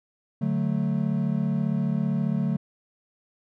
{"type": "chord", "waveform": "triangle", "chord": "D major", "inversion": "none", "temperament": "equal", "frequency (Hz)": [146.83, 185, 220], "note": ["D3", "F#3", "A3"], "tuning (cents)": [0, 0, 0], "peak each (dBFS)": -25, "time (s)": [0.41, 2.57], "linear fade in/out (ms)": 10, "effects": []}